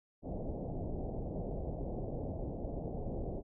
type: low-pass noise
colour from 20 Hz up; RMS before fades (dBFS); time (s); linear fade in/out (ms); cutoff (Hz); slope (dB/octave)
pink; -39; 0.22-3.43; 50; 720; 48
effects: none